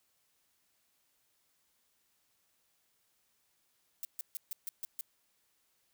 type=noise bursts; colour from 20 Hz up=violet; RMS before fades=-39 dBFS; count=7; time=4.03-5.01 s; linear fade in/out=0 ms; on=20 ms; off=140 ms; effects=white hiss -75 dBFS RMS until 5.93 s